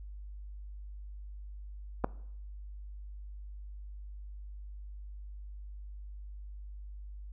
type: clicks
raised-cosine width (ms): 1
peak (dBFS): -27 / -13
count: 2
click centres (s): 2.04 / 2.044
effects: noise-tail reverb RT60 0.7 s tail -21 dB re dry + added 50 Hz sine -42 dBFS peak until 7.32 s